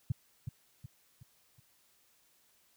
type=tone with echo; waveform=sine; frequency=122.2 Hz; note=B2; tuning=18 cents flat; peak=-26 dBFS; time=0.1-0.12 s; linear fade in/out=5 ms; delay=370 ms; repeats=4; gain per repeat=-7 dB; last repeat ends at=1.6 s; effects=white hiss -69 dBFS RMS until 2.76 s